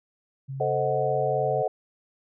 sine tone, 135.1 Hz, C#3, 44 cents flat, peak -31 dBFS, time 0.48-1.63 s, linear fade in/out 20 ms
sine chord, A diminished seventh, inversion none, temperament equal with one note detuned, 440 / 523.3 / 624.4 / 740 Hz, A4 / C5 / Eb5 / Gb5, 0 / 0 / +6 / 0 cents, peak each -28 dBFS, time 0.6-1.68 s, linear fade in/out 5 ms
effects none

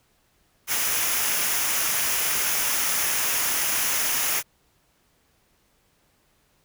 white noise with comb filter, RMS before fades -24 dBFS, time 0.67-4.43 s, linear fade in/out 50 ms, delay 0.24 ms, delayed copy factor -0.5, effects pink hiss -65 dBFS RMS until 6.64 s

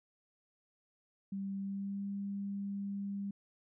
sine tone with pitch glide, 196 to 199.43 Hz, G3 to G3, 0 to +30 cents, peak -36 dBFS, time 1.32-3.31 s, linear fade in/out 5 ms, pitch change +30 cents, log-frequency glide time 1.59-2.04 s, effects none

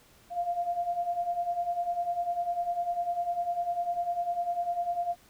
sine beating tone pair, 690 / 700 Hz, F5 / F5, -21 / +4 cents, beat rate 10 Hz, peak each -34 / -29 dBFS, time 0.3-5.16 s, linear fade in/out 50 ms, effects pink hiss -59 dBFS RMS until 5.29 s

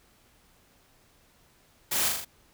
white noise with echo, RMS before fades -28 dBFS, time 1.91-2.09 s, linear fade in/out 10 ms, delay 40 ms, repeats 4, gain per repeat -3 dB, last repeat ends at 2.25 s, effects pink hiss -62 dBFS RMS until 2.53 s

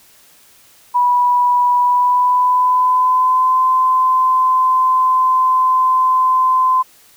sine tone with pitch glide, 980 to 1028.7 Hz, B5 to C6, -14 to -30 cents, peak -10 dBFS, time 0.94-6.83 s, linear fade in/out 20 ms, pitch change +84 cents, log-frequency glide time 1.79-3.61 s, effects white hiss -48 dBFS RMS until 7.16 s

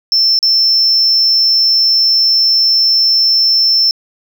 sine tone with dropouts, 5340 Hz, E8, 22 cents sharp, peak -6 dBFS, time 0.12-3.91 s, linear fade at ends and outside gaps 1 ms, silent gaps 0.39-0.428 s, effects tanh soft clip ceiling -5 dBFS

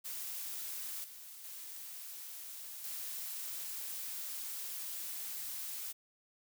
blue noise with level steps, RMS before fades -42 / -51 / -47 / -42 dBFS, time 0.04-5.93 s, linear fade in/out 20 ms, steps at 1.04 / 1.44 / 2.84 s, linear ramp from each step 2 ms, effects none

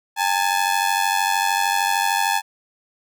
sawtooth ring-modulated tone, 853 Hz, G#5, 46 cents sharp, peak -11 dBFS, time 0.16-2.42 s, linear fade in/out 50 ms, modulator 46.6 Hz, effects none

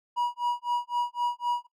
triangle tone with tremolo, 965 Hz, B5, 40 cents flat, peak -21 dBFS, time 0.16-1.67 s, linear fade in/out 20 ms, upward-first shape sine, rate 3.9 Hz, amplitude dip 100%, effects noise-tail reverb RT60 0.1 s tail -20 dB re dry

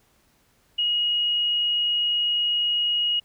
sine tone, 2888 Hz, F#7, 43 cents flat, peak -20 dBFS, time 0.78-3.2 s, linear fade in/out 10 ms, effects pink hiss -63 dBFS RMS until 3.24 s

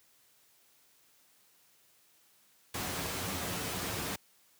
pink noise with comb filter, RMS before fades -36 dBFS, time 2.74-4.16 s, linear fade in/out 5 ms, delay 11 ms, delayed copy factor +0.55, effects white hiss -66 dBFS RMS until 4.59 s + high-pass 80 Hz 12 dB/octave

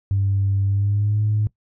sine tone with pitch glide, 98.5 to 106.18 Hz, G2 to G#2, +9 to +39 cents, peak -16 dBFS, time 0.11-1.47 s, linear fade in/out 0 ms, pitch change +130 cents, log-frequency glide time 0.66-1.22 s, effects noise-tail reverb RT60 0.1 s tail -20 dB re dry + tanh soft clip ceiling -12 dBFS

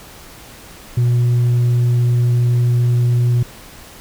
sine tone with tanh clipping, 121.2 Hz, B2, 32 cents flat, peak -12 dBFS, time 0.97-3.43 s, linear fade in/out 5 ms, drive 2 dB, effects pink hiss -39 dBFS RMS until 4 s

